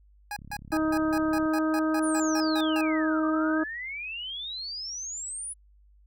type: tone bursts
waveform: 25% pulse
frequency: 826 Hz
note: G#5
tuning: 10 cents flat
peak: -28 dBFS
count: 13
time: 0.31-2.812 s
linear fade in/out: 2 ms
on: 54 ms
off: 150 ms
type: click train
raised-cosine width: 5 ms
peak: -33 dBFS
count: 38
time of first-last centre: 0.39-1.456 s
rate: 34.7 Hz
type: harmonic tone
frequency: 313.8 Hz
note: D#4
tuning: 15 cents sharp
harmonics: 1 / 2 / 3 / 4 / 5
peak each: -24 / -32 / -40 / -33 / -38 dBFS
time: 0.72-3.64 s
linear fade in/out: 10 ms
type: exponential two-way sweep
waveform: sine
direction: down then up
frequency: 10090 to 1178 to 10090 Hz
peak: -33 dBFS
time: 2.02-5.54 s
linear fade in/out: 20 ms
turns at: 3.25 s
effects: added 50 Hz sine -55 dBFS peak until 6.06 s